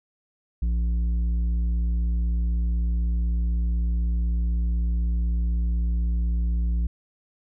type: tone with tanh clipping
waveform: sine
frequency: 58 Hz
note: A#1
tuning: 8 cents flat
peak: -22 dBFS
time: 0.62-6.87 s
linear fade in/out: 5 ms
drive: 7 dB
effects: none